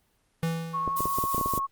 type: tone with exponential decay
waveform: square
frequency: 164.81 Hz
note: E3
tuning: in tune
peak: -24 dBFS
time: 0.43-1.31 s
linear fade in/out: 0 ms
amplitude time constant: 190 ms
type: tone with vibrato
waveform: sine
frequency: 1098 Hz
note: C#6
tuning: 17 cents flat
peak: -26 dBFS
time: 0.73-1.67 s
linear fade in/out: 20 ms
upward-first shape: square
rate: 11 Hz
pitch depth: 10 cents each way
type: clicks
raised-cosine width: 2 ms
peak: -18 dBFS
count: 11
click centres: 0.877 / 1.006 / 1.056 / 1.186 / 1.239 / 1.346 / 1.381 / 1.412 / 1.46 / 1.537 / 1.577 s
type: noise with tremolo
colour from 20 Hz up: violet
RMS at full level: -32 dBFS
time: 0.96-1.59 s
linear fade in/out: 10 ms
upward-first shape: sine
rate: 5.6 Hz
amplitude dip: 40%
effects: pink hiss -69 dBFS RMS until 1.71 s + Opus 24 kbps